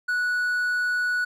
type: tone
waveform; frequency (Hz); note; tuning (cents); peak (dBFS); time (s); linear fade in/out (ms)
triangle; 1472; F#6; -9; -20; 0.08-1.25; 10
effects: none